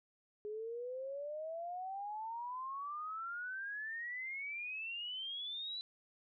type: exponential sweep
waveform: sine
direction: up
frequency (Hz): 415.3 to 4004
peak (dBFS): -40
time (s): 0.45-5.81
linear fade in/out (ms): 0
effects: none